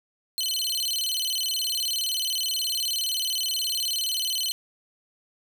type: tone with vibrato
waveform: sawtooth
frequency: 3559 Hz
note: A7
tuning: 19 cents sharp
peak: -22 dBFS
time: 0.38-4.52 s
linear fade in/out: 0 ms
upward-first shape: square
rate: 19 Hz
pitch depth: 280 cents each way
effects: none